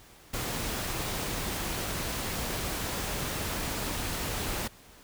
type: noise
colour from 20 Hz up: pink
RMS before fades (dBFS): -33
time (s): 0.33-4.68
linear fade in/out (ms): 10
effects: pink hiss -54 dBFS RMS until 5.03 s